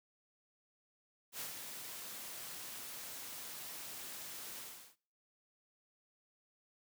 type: noise with ADSR envelope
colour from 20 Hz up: white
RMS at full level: -42 dBFS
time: 1.32-4.96 s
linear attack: 78 ms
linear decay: 120 ms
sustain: -5 dB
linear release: 380 ms
effects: noise-tail reverb RT60 0.5 s tail -23 dB re dry + high-pass 100 Hz 12 dB/octave